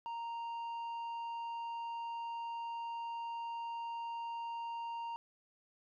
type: tone with tanh clipping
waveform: sine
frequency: 930 Hz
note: A#5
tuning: 4 cents flat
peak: -40 dBFS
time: 0.06-5.16 s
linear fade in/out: 0 ms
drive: 6 dB
effects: none